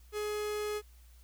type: tone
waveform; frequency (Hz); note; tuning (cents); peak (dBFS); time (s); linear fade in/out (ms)
45% pulse; 420.3; G#4; +21; -33; 0.12-0.82; 50
effects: added 60 Hz sine -54 dBFS peak until 1.23 s + white hiss -66 dBFS RMS until 1.23 s